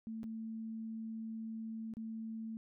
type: tone with dropouts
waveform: sine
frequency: 223 Hz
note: A3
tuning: 23 cents sharp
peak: -40 dBFS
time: 0.07-2.57 s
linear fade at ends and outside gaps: 0 ms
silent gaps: 0.232-0.24 / 1.938-1.969 s
effects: none